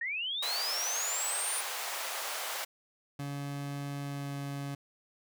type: linear sweep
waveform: sine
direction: up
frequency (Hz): 1799 to 9550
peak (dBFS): -32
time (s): 0.01-1.61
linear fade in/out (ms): 5
type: high-pass noise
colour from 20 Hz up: pink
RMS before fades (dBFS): -37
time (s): 0.42-2.65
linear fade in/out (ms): 10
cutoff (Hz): 610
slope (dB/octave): 24
type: tone with pitch glide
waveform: 30% pulse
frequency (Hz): 141.7 to 140.64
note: C#3 to C#3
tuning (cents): +38 to +25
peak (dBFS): -33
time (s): 3.19-4.75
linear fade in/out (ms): 5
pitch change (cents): -13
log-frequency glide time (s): 4-4.36
effects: none